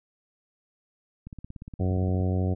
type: click train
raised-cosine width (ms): 5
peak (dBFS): -27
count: 17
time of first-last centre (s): 1.27-2.206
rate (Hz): 17.1
type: harmonic tone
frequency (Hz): 92.5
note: F#2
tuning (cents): 0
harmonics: 1 / 2 / 3 / 4 / 5 / 6 / 7 / 8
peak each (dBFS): -24 / -30 / -34 / -36 / -38 / -40 / -41 / -42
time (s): 1.79-2.55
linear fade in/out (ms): 20
effects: none